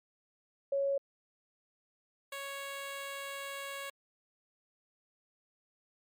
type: tone pair in turn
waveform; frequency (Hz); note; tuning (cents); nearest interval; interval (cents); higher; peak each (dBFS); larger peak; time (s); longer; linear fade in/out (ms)
sine / 10% pulse; 554.4 / 554.4; C#5 / C#5; 0 / 0; unison; 0; neither; -28 / -31; first; 0.72-0.98 / 2.32-3.9; second; 5
effects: MP3 96 kbps